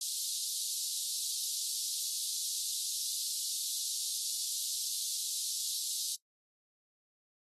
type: high-pass noise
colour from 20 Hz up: pink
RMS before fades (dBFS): -36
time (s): 0.01-6.15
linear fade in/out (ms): 2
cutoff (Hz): 3700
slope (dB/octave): 48
effects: noise-tail reverb RT60 0.1 s tail -18 dB re dry + AAC 32 kbps